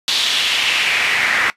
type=noise with band-pass filter sweep; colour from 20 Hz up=pink; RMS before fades=-17 dBFS; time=0.08-1.5 s; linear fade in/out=0 ms; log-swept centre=3800 to 1800 Hz; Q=2.9; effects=noise-tail reverb RT60 0.1 s tail -17 dB re dry + resampled to 32000 Hz